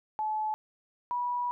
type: tone pair in turn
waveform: sine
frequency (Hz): 861 / 974.8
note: A5 / B5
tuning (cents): -38 / -23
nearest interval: major second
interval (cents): 215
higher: second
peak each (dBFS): -28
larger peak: neither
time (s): 0.19-0.54 / 1.11-1.51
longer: second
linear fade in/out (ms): 0
effects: none